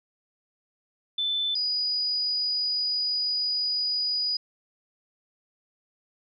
sine tone pair in turn, 3520 / 4927 Hz, A7 / D#8, 0 / -18 cents, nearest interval tritone, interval 582 cents, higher second, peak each -24 dBFS, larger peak neither, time 1.18-1.55 / 1.55-4.37 s, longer second, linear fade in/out 5 ms, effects none

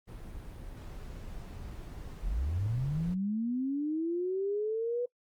brown noise, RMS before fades -43 dBFS, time 0.07-3.15 s, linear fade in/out 20 ms
sine linear sweep, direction up, 35.52 to 493.9 Hz, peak -29 dBFS, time 2.23-5.06 s, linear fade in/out 10 ms
effects noise-tail reverb RT60 0.1 s tail -25 dB re dry + Opus 32 kbps

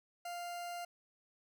40% pulse tone, 698.5 Hz, F5, in tune, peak -40 dBFS, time 0.25-0.85 s, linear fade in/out 5 ms, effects none

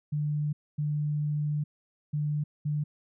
sine tone bursts at uneven times, 148.8 Hz, D3, 23 cents sharp, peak -26 dBFS, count 4, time 0.12-0.53 / 0.78-1.64 / 2.13-2.44 / 2.65-2.84 s, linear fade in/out 10 ms, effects none

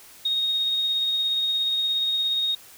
sine tone with tremolo, 3729 Hz, A#7, in tune, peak -20 dBFS, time 0.25-2.55 s, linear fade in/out 5 ms, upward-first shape triangle, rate 17 Hz, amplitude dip 25%, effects white hiss -48 dBFS RMS until 2.77 s

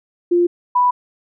sine tone pair in turn, 349.2 / 987.7 Hz, F4 / B5, 0 / 0 cents, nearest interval octave + tritone, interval 1800 cents, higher second, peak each -11 dBFS, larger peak neither, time 0.31-0.47 / 0.75-0.91 s, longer neither, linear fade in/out 10 ms, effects none

